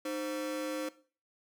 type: ring-modulated tone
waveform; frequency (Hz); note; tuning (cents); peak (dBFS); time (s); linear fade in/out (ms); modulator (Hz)
45% pulse; 415.3; G#4; 0; -31; 0.05-0.89; 5; 109
effects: noise-tail reverb RT60 0.4 s tail -17 dB re dry